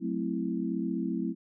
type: chord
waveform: sine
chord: F# half-diminished seventh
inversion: none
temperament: equal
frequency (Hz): 185 / 220 / 261.6 / 329.6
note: F#3 / A3 / C4 / E4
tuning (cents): 0 / 0 / 0 / 0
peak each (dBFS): -34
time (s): 0-1.35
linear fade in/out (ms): 50
effects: none